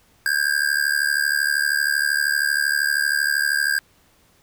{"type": "tone with amplitude modulation", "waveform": "square", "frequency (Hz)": 1607, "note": "G6", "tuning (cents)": 43, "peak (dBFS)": -15, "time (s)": [0.26, 3.79], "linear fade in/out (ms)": 0, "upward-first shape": "sine", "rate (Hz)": 72.8, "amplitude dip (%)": 90, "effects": ["pink hiss -58 dBFS RMS until 4.42 s"]}